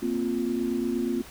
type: chord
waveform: sine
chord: Bb suspended second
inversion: none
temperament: equal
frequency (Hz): 233.1 / 261.6 / 349.2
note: Bb3 / C4 / F4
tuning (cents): 0 / 0 / 0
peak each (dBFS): -29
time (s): 0.02-1.22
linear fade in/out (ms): 10
effects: pink hiss -46 dBFS RMS until 1.3 s